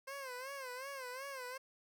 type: tone with vibrato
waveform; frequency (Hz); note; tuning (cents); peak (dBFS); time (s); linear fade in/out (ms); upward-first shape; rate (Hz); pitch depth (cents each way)
15% pulse; 526; C5; +9; -37; 0.07-1.58; 10; sine; 2.7; 110
effects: none